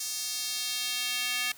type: tone with high-pass filter sweep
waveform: square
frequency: 246.9 Hz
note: B3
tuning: in tune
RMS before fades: -32 dBFS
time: 0-1.52 s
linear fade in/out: 5 ms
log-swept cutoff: 5900 to 2300 Hz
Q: 1.5
effects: white hiss -52 dBFS RMS until 1.57 s + high-pass 60 Hz 12 dB/octave